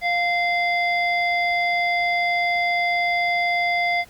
harmonic tone with a mistuned harmonic, 692 Hz, F5, 16 cents flat, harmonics 1 / 3 / 5 / 7, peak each -22 / -21 / -35 / -35 dBFS, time 0.01-4.05 s, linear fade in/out 50 ms, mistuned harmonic 1, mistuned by +24 cents, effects pink hiss -50 dBFS RMS until 4.09 s

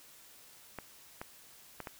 clicks, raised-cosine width 0.5 ms, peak -25 dBFS, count 4, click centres 0.787 / 1.215 / 1.803 / 1.872 s, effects white hiss -57 dBFS RMS until 1.99 s

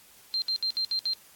sine tone bursts, 4161 Hz, C8, 10 cents flat, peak -25 dBFS, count 6, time 0.34-1.134 s, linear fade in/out 0 ms, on 79 ms, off 64 ms, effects white hiss -55 dBFS RMS until 1.35 s + AAC 64 kbps

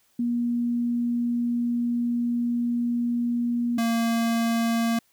sine / square tone pair in turn, 238.8 / 230.3 Hz, A#3 / A#3, +42 / -21 cents, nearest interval minor second, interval 63 cents, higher first, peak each -22 dBFS, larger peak neither, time 0.19-3.78 / 3.78-4.99 s, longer first, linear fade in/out 5 ms, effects white hiss -65 dBFS RMS until 5.12 s

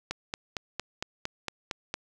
click train, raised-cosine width 0.2 ms, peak -14 dBFS, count 9, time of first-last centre 0.11-1.941 s, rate 4.37 Hz, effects none

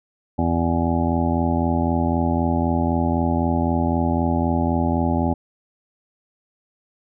harmonic tone, 83.9 Hz, E2, 31 cents sharp, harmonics 1 / 2 / 3 / 4 / 5 / 7 / 8 / 9 / 10, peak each -23 / -25 / -22 / -28 / -35 / -29 / -37 / -29 / -28 dBFS, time 0.38-5.34 s, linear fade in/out 10 ms, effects none

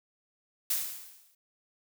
blue noise with exponential decay, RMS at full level -27 dBFS, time 0.7-1.35 s, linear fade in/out 5 ms, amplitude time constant 140 ms, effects none

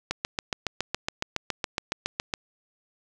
click train, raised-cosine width 0.2 ms, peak -9 dBFS, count 17, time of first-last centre 0.11-2.338 s, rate 7.18 Hz, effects none

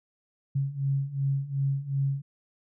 sine beating tone pair, 136.2 / 138.9 Hz, C#3 / C#3, -30 / +4 cents, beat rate 2.7 Hz, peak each -30 / -27 dBFS, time 0.55-2.22 s, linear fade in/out 10 ms, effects none

